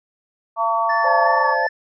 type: harmonic tone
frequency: 226.6 Hz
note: A#3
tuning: 49 cents flat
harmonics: 3 / 4 / 5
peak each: -22 / -21 / -20 dBFS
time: 0.56-1.56 s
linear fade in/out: 50 ms
type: tone with vibrato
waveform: triangle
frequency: 1740 Hz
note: A6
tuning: 20 cents flat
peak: -20 dBFS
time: 0.89-1.69 s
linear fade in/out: 10 ms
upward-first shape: square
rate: 2.7 Hz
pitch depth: 18 cents each way
type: chord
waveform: sine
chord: D minor seventh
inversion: third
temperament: equal with one note detuned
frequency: 523.3 / 587.3 / 681.7 / 880 Hz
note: C5 / D5 / F5 / A5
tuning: 0 / 0 / -42 / 0 cents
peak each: -24 / -26 / -24 / -21 dBFS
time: 1.04-1.67 s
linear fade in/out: 5 ms
effects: resampled to 16000 Hz